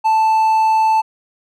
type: tone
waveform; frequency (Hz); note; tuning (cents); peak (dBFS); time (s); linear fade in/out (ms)
triangle; 880; A5; 0; -9; 0.04-1.02; 20
effects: none